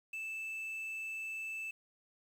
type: tone with quantisation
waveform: triangle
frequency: 2637 Hz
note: E7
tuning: in tune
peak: -37 dBFS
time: 0.13-1.71 s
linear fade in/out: 5 ms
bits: 10
effects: none